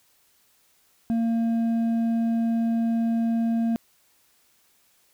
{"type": "tone with hard clipping", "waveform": "sine", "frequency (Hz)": 229.4, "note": "A#3", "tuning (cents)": -28, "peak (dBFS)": -22, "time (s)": [1.1, 3.76], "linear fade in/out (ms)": 0, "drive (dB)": 4, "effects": ["white hiss -63 dBFS RMS until 5.13 s"]}